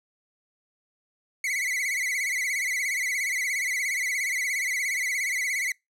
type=tone with vibrato; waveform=45% pulse; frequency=2108 Hz; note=C7; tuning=12 cents sharp; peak=-25 dBFS; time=1.44-5.72 s; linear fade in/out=2 ms; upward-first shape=sine; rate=17 Hz; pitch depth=120 cents each way; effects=noise-tail reverb RT60 0.2 s tail -26 dB re dry + low-pass 12000 Hz 12 dB/octave